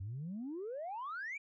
sine exponential sweep, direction up, 90 to 2389 Hz, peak -38 dBFS, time 0-1.38 s, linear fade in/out 10 ms, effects tanh soft clip ceiling -36 dBFS

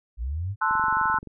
sine linear sweep, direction up, 52.1 to 106 Hz, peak -26 dBFS, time 0.17-0.56 s, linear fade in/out 50 ms
sine chord, F# half-diminished seventh, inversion first, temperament equal, 880 / 1046.5 / 1318.5 / 1480 Hz, A5 / C6 / E6 / F#6, 0 / 0 / 0 / 0 cents, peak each -26 dBFS, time 0.61-1.19 s, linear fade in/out 10 ms
click train, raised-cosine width 3 ms, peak -28 dBFS, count 14, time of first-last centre 0.71-1.273 s, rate 23.1 Hz
effects none

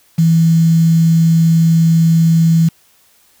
sine tone with quantisation, 164.2 Hz, E3, 6 cents flat, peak -7 dBFS, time 0.18-2.69 s, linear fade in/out 10 ms, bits 5, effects white hiss -52 dBFS RMS until 3.4 s

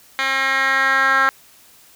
10% pulse tone with band-pass filter sweep, 268.4 Hz, C4, 44 cents sharp, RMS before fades -17 dBFS, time 0.19-1.29 s, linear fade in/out 0 ms, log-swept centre 2400 to 1500 Hz, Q 3.2, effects white hiss -49 dBFS RMS until 1.95 s

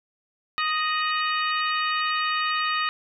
harmonic tone with a mistuned harmonic, 622.3 Hz, D#5, in tune, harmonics 2 / 3 / 4 / 5 / 6 / 7, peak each -25 / -29 / -31 / -33 / -35 / -36 dBFS, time 0.58-2.89 s, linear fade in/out 0 ms, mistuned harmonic 5, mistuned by -94 cents, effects none

